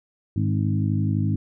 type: harmonic tone with a mistuned harmonic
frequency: 51.91 Hz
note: G#1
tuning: in tune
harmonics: 2 / 3 / 4 / 5 / 6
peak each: -22 / -26 / -28 / -30 / -32 dBFS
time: 0.36-1.36 s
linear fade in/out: 5 ms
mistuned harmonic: 5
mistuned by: +25 cents
effects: none